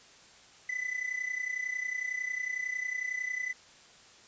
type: tone with amplitude modulation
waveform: triangle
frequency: 2003 Hz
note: B6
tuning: 24 cents sharp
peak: -27 dBFS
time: 0.69-3.53 s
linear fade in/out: 5 ms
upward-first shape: sine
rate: 31 Hz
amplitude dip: 75%
effects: white hiss -56 dBFS RMS until 4.27 s + resampled to 16000 Hz